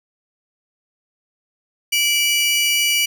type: tone pair together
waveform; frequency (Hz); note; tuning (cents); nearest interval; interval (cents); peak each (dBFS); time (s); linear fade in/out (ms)
sawtooth; 2322 / 2926; D7 / F#7; -20 / -20; major third; 400; -15; 1.92-3.06; 10
effects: none